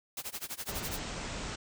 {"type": "noise with tremolo", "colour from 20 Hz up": "white", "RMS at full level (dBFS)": -37, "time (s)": [0.17, 0.99], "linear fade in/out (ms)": 2, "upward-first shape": "sine", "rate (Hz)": 12, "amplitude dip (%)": 95}
{"type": "low-pass noise", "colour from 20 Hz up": "pink", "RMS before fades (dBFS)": -39, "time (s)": [0.68, 1.56], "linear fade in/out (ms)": 10, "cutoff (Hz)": 8400, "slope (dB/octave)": 96}
{"effects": []}